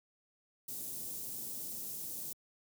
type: band-stop noise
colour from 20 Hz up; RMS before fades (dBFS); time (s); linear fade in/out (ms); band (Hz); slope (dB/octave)
white; -42; 0.68-2.33; 5; 370 to 7800; 12
effects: high-pass 100 Hz 12 dB/octave